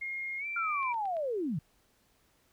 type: tone with pitch glide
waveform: sine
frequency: 2138 to 2345 Hz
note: C7 to D7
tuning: +37 to -3 cents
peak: -34 dBFS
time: 0.01-0.93 s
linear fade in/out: 10 ms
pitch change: +160 cents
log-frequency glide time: 0.38-0.46 s
type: linear sweep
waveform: sine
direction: down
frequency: 1408 to 130.81 Hz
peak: -30 dBFS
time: 0.56-1.59 s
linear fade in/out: 5 ms
type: click train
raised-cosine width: 0.3 ms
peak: -37 dBFS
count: 4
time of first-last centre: 0.83-1.168 s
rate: 8.88 Hz
effects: pink hiss -69 dBFS RMS until 2.52 s